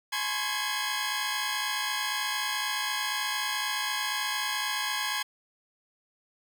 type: tone cluster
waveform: 15% pulse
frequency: 848 / 1021 / 1085 / 1642 Hz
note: G#5 / C6 / C#6 / G#6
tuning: +36 / -43 / -37 / -20 cents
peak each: -29 / -28 / -29 / -26 dBFS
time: 0.12-5.23 s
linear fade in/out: 10 ms
effects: none